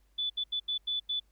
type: tone bursts at uneven times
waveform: sine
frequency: 3476 Hz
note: A7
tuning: 22 cents flat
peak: -29 dBFS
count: 6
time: 0.18-0.3 / 0.37-0.44 / 0.52-0.6 / 0.68-0.78 / 0.87-1 / 1.09-1.2 s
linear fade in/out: 10 ms
effects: added 50 Hz sine -64 dBFS peak until 1.31 s + pink hiss -74 dBFS RMS until 1.31 s